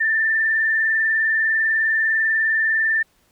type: tone with vibrato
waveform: sine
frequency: 1779 Hz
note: A6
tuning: 19 cents sharp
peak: -16 dBFS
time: 0-3.03 s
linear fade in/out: 10 ms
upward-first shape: sine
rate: 20 Hz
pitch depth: 37 cents each way
effects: pink hiss -61 dBFS RMS until 3.31 s